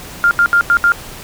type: tone bursts at uneven times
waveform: sine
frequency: 1400 Hz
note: F6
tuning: 4 cents sharp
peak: -7 dBFS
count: 5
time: 0.24-0.31 / 0.39-0.46 / 0.53-0.61 / 0.7-0.77 / 0.84-0.92 s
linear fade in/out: 0 ms
effects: pink hiss -32 dBFS RMS until 1.23 s